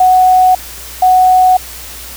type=tone pair in turn; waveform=sine; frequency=740 / 740 Hz; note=F#5 / F#5; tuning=0 / 0 cents; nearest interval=unison; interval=0 cents; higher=neither; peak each=-4 dBFS; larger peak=neither; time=0-0.55 / 1.02-1.57 s; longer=neither; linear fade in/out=5 ms; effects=added 60 Hz sine -34 dBFS peak until 2.16 s + white hiss -29 dBFS RMS until 2.16 s